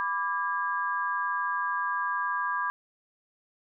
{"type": "tone cluster", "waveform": "sine", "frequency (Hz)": [993, 1172, 1625], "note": ["B5", "D6", "G#6"], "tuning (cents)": [9, -4, -38], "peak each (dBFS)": -31, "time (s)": [0, 2.7], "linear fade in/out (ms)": 0, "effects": []}